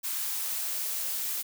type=noise with high-pass filter sweep; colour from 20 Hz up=blue; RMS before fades=-32 dBFS; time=0.03-1.43 s; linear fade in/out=20 ms; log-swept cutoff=1100 to 270 Hz; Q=1.5; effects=none